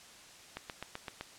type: click train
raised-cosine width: 0.3 ms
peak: -23 dBFS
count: 6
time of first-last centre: 0.57-1.21 s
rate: 7.81 Hz
effects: white hiss -54 dBFS RMS until 1.38 s + low-pass 8000 Hz 12 dB/octave